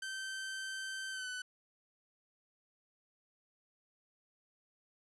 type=tone with pitch glide; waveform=sawtooth; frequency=1550 to 1499.8 Hz; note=G6 to F#6; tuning=-20 to +23 cents; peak=-36 dBFS; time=0.02-1.42 s; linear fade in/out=5 ms; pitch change=-57 cents; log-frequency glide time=1.11-1.29 s; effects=resampled to 24000 Hz